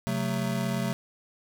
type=chord; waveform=square; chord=F# diminished; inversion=second; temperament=just; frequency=133.2 / 185 / 222 Hz; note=C3 / F#3 / A3; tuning=+31 / 0 / +16 cents; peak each=-32 dBFS; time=0.07-0.93 s; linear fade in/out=0 ms; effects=none